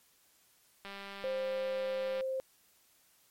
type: click train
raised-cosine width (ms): 0.3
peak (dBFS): -29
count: 270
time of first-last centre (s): 0.85-2.209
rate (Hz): 198
type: tone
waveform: sine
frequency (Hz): 526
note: C5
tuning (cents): +9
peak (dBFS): -32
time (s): 1.24-2.4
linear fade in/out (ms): 0
effects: white hiss -67 dBFS RMS until 3.3 s + MP3 64 kbps